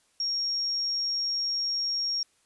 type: tone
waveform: sine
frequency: 5570 Hz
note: F8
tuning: 5 cents flat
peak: -26 dBFS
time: 0.2-2.23 s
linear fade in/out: 2 ms
effects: white hiss -67 dBFS RMS until 2.45 s + resampled to 24000 Hz